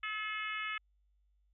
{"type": "harmonic tone with a mistuned harmonic", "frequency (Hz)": 429.9, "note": "A4", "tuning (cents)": -40, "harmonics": [3, 4, 5, 6, 7, 8], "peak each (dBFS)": [-41, -43, -40, -44, -46, -54], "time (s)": [0.03, 0.78], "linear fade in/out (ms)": 5, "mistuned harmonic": 7, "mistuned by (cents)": -23, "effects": ["added 50 Hz sine -69 dBFS peak until 1.53 s"]}